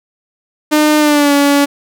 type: tone with pitch glide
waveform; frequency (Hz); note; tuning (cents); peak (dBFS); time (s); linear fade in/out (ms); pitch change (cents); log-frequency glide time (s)
sawtooth; 303 to 284.3; D#4 to C#4; -46 to +44; -4; 0.71-1.66; 20; -110; 0.98-1.33
effects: none